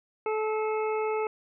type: harmonic tone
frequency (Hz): 433.5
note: A4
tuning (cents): -26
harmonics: 1 / 2 / 3 / 5 / 6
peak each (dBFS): -27 / -33 / -37 / -41 / -43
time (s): 0.26-1.27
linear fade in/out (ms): 2
effects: none